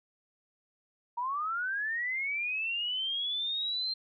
sine linear sweep, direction up, 932.3 to 4176 Hz, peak -30 dBFS, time 1.17-3.94 s, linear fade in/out 10 ms, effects none

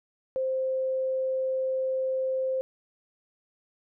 sine tone, 523.3 Hz, C5, in tune, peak -25 dBFS, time 0.36-2.61 s, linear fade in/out 0 ms, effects none

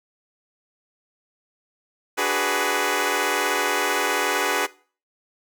10% pulse chord, G# half-diminished seventh, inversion second, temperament equal with one note detuned, 293.7 / 374.3 / 415.3 / 493.9 Hz, D4 / F#4 / G#4 / B4, 0 / +20 / 0 / 0 cents, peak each -21 / -18 / -17 / -17 dBFS, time 2.17-4.67 s, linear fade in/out 20 ms, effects noise-tail reverb RT60 0.4 s tail -20 dB re dry

